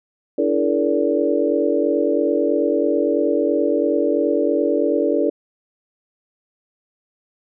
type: tone cluster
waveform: sine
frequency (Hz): 290.5 / 333.5 / 425.3 / 474.4 / 577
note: D4 / E4 / G#4 / A#4 / D5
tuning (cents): -19 / +20 / +41 / +30 / -31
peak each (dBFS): -22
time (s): 0.38-5.3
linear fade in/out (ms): 5
effects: none